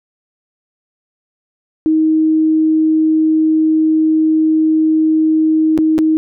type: tone with dropouts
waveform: sine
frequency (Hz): 315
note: D#4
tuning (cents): +21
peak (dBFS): -9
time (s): 1.86-6.17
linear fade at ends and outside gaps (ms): 0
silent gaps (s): 5.777-5.787 / 5.981-5.988
effects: none